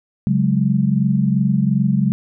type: chord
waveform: sine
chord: C# suspended fourth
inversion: none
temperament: equal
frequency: 138.59 / 185 / 207.7 Hz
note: C#3 / F#3 / G#3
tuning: 0 / 0 / 0 cents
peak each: -18 dBFS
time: 0.27-2.12 s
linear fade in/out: 0 ms
effects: none

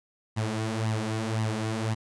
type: tone with flanger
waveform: sawtooth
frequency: 110.2 Hz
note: A2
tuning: 3 cents sharp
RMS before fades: -29 dBFS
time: 0.36-1.95 s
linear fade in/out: 20 ms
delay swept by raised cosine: 1 to 6.4 ms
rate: 1.9 Hz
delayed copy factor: +0.65
effects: resampled to 22050 Hz + 10-bit

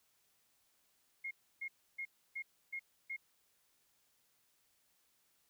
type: tone bursts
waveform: sine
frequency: 2147 Hz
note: C7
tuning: 44 cents sharp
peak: -39 dBFS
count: 6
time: 1.24-3.166 s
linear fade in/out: 10 ms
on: 71 ms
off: 300 ms
effects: white hiss -75 dBFS RMS until 5.49 s

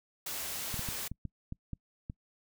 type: noise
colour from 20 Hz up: white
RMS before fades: -38 dBFS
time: 0.26-1.08 s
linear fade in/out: 5 ms
type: clicks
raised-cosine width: 5 ms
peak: -26 dBFS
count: 8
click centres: 0.742 / 0.793 / 0.888 / 1.116 / 1.253 / 1.524 / 1.733 / 2.099 s
effects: noise-tail reverb RT60 0.1 s tail -26 dB re dry

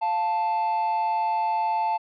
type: tone pair together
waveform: triangle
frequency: 698.5 / 880 Hz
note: F5 / A5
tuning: 0 / 0 cents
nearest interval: major third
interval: 400 cents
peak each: -27 / -20 dBFS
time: 0.01-1.98 s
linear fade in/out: 20 ms
effects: tanh soft clip ceiling -14 dBFS + resampled to 11025 Hz

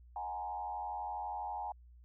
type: tone with frequency modulation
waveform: sine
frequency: 830.6 Hz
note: G#5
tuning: in tune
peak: -37 dBFS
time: 0.16-1.72 s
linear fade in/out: 2 ms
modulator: 92.2 Hz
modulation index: 1.1
effects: added 60 Hz sine -55 dBFS peak until 2.04 s

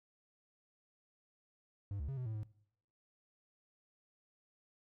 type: tone with pitch steps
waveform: triangle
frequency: 100.1 / 71 / 135.6 / 126.6 / 110 / 107 Hz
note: G2 / C#2 / C#3 / B2 / A2 / A2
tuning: +37 / +42 / -38 / +43 / 0 / -48 cents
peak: -36 dBFS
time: 1.91-2.432 s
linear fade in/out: 0 ms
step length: 87 ms
effects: noise-tail reverb RT60 0.7 s tail -20 dB re dry

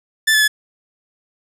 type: tone with pitch steps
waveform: sawtooth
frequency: 1759 / 1729 / 1713 Hz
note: A6 / A6 / A6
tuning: -1 / -31 / -47 cents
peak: -8 dBFS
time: 0.27-0.48 s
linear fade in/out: 10 ms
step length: 70 ms
effects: resampled to 32000 Hz + 7-bit

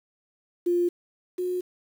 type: tone pair in turn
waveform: sine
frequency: 350 / 361.9 Hz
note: F4 / F#4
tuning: +4 / -38 cents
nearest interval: minor second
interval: 58 cents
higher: second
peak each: -20 / -25 dBFS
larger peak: first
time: 0.66-0.89 / 1.38-1.61 s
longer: neither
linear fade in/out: 10 ms
effects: 8-bit

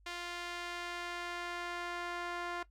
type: tone with band-pass filter sweep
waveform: sawtooth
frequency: 349.2 Hz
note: F4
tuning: in tune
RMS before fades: -41 dBFS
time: 0.06-2.63 s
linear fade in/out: 5 ms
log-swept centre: 2800 to 1400 Hz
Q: 0.89
effects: noise-tail reverb RT60 0.1 s tail -17 dB re dry + added 50 Hz sine -61 dBFS peak until 2.7 s

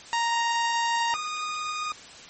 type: tone pair in turn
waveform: sawtooth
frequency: 932.3 / 1232.7 Hz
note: A#5 / D#6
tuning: 0 / -17 cents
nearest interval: perfect fourth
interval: 483 cents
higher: second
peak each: -19 / -25 dBFS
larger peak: first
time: 0.13-1.14 / 1.14-1.92 s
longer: first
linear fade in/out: 0 ms
effects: white hiss -45 dBFS RMS until 2.29 s + MP3 32 kbps

